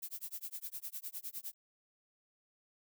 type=noise with tremolo; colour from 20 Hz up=violet; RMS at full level=-41 dBFS; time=0.02-1.54 s; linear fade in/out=10 ms; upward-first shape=sine; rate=9.8 Hz; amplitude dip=100%; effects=none